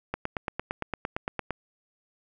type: click train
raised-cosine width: 0.5 ms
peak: -14 dBFS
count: 13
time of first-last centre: 0.14-1.507 s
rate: 8.78 Hz
effects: none